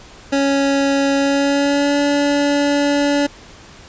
25% pulse tone with pitch glide, 277.2 to 286.8 Hz, C#4 to D4, 0 to -41 cents, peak -10 dBFS, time 0.32-3.27 s, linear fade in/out 10 ms, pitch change +59 cents, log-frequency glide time 1.15-1.98 s, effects pink hiss -41 dBFS RMS until 3.88 s + resampled to 16000 Hz

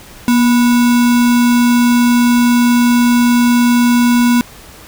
sine tone with sample-and-hold, 240 Hz, B3, 49 cents flat, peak -7 dBFS, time 0.28-4.41 s, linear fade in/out 0 ms, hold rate 1225 Hz, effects pink hiss -37 dBFS RMS until 4.87 s

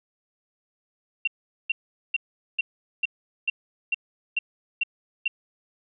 sine tone bursts, 2741 Hz, F7, 33 cents flat, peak -20 dBFS, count 10, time 1.25-5.28 s, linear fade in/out 5 ms, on 25 ms, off 420 ms, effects none

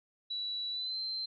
sine tone with pitch glide, 3934 to 4113 Hz, B7 to C8, -7 to -30 cents, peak -34 dBFS, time 0.3-1.26 s, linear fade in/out 10 ms, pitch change +77 cents, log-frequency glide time 0.71-0.98 s, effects none

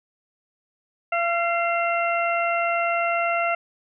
harmonic tone with a mistuned harmonic, 682 Hz, F5, 41 cents flat, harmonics 1 / 2 / 3 / 4, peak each -23 / -26 / -28 / -29 dBFS, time 1.12-3.55 s, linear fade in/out 5 ms, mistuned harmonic 3, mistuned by +40 cents, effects none

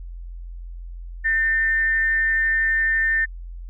sine tone with frequency modulation, 1803 Hz, A6, 42 cents sharp, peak -17 dBFS, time 1.24-3.26 s, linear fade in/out 20 ms, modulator 280 Hz, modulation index 0.24, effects added 43 Hz sine -32 dBFS peak until 3.69 s

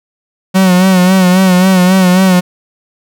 45% pulse tone with vibrato, 185 Hz, F#3, in tune, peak -5 dBFS, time 0.54-2.41 s, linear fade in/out 20 ms, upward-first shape sine, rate 3.7 Hz, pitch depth 54 cents each way, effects none

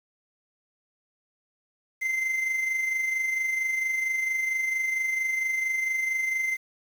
triangle tone with amplitude modulation, 2077 Hz, C7, 13 cents flat, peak -21 dBFS, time 2.01-6.57 s, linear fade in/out 20 ms, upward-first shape sine, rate 24.4 Hz, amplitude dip 45%, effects 8-bit

